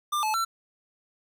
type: tone with pitch steps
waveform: square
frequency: 1193 / 864 / 1350 Hz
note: D6 / A5 / E6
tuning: +27 / -32 / +41 cents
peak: -25 dBFS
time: 0.12-0.45 s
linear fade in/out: 10 ms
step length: 110 ms
effects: 10-bit